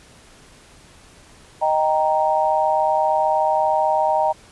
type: chord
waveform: sine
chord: Eb major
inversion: none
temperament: equal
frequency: 622.3 / 784 / 932.3 Hz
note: Eb5 / G5 / Bb5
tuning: 0 / 0 / 0 cents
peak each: -20 dBFS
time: 1.61-4.33 s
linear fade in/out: 20 ms
effects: pink hiss -48 dBFS RMS until 4.51 s + resampled to 24000 Hz